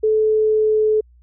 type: tone with pitch glide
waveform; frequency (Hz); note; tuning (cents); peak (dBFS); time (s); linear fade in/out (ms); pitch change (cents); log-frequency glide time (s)
sine; 433.8 to 430.8; A4 to A4; -25 to -37; -13; 0.03-1.01; 10; -12; 0.17-0.88
effects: added 60 Hz sine -47 dBFS peak until 1.22 s